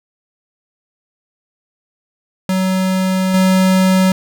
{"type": "tone with level steps", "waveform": "square", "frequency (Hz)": 187.5, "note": "F#3", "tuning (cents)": 23, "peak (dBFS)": [-14, -10], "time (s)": [2.49, 4.12], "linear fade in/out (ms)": 2, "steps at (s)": 3.34, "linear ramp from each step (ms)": 2, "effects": []}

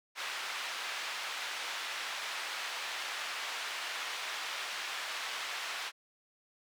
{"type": "band-pass noise", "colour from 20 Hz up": "white", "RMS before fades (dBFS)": -39, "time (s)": [0.15, 5.92], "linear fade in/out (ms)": 50, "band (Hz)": [870, 3200], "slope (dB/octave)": 12, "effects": []}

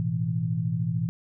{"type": "chord", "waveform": "sine", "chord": "A suspended second", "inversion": "none", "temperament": "equal", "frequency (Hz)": [110, 123.47, 164.81], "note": ["A2", "B2", "E3"], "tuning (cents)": [0, 0, 0], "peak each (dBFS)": [-30, -29, -27], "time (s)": [0, 1.09], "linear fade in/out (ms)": 0, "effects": []}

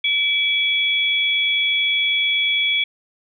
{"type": "tone pair together", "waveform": "sine", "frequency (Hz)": [2311, 3361], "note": ["D7", "G#7"], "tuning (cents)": [-28, 20], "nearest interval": "tritone", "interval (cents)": 648, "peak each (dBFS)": -19, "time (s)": [0.04, 2.84], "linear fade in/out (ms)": 5, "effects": []}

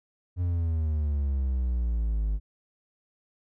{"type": "exponential sweep", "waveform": "triangle", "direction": "down", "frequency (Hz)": [90.3, 50.3], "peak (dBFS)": -22, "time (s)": [0.36, 2.4], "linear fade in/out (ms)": 50, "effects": []}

